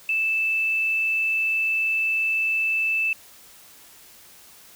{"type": "tone", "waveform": "sine", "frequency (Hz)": 2637, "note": "E7", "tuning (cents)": 0, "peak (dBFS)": -20, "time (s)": [0.09, 3.13], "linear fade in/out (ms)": 2, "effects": ["white hiss -49 dBFS RMS until 4.75 s"]}